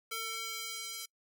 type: tone with high-pass filter sweep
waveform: square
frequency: 449.6 Hz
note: A4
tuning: 37 cents sharp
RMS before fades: -40 dBFS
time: 0.11-1.06 s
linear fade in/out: 10 ms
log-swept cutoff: 1400 to 3900 Hz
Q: 0.74
effects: noise-tail reverb RT60 0.1 s tail -25 dB re dry